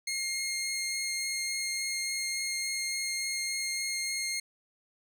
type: tone with vibrato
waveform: 15% pulse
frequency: 2136 Hz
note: C7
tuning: 35 cents sharp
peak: -24 dBFS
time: 0.07-4.4 s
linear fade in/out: 5 ms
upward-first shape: triangle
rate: 3.5 Hz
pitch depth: 10 cents each way
effects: none